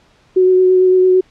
sine tone with vibrato, 370 Hz, F#4, in tune, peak -7 dBFS, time 0.36-1.21 s, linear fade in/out 10 ms, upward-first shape sine, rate 8.9 Hz, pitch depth 13 cents each way, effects pink hiss -52 dBFS RMS until 1.3 s + low-pass 5000 Hz 12 dB/octave

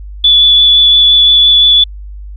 sine tone with vibrato, 3448 Hz, A7, 36 cents flat, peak -3 dBFS, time 0.24-1.84 s, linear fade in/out 5 ms, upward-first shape triangle, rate 5.8 Hz, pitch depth 11 cents each way, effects added 50 Hz sine -24 dBFS peak until 2.36 s

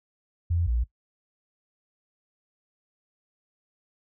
sine tone pair in turn, 85.4 / 58.89 Hz, F2 / A#1, -38 / +18 cents, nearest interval tritone, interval 644 cents, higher first, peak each -22 dBFS, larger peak neither, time 0.5-0.67 / 0.67-0.84 s, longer neither, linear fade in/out 10 ms, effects noise-tail reverb RT60 0.1 s tail -17 dB re dry

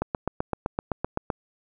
click train, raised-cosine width 1 ms, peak -11 dBFS, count 11, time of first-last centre 0.02-1.302 s, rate 7.8 Hz, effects none

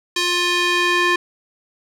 square tone with band-pass filter sweep, 352.5 Hz, F4, 16 cents sharp, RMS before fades -18 dBFS, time 0.16-1.16 s, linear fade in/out 5 ms, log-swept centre 4000 to 1900 Hz, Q 1.1, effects none

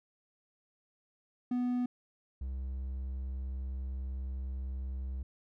triangle tone pair in turn, 246.9 / 65.4 Hz, B3 / C2, 0 / 0 cents, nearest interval octave + major seventh, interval 2300 cents, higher first, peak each -27 / -33 dBFS, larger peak first, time 1.51-1.86 / 2.41-5.23 s, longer second, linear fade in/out 5 ms, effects none

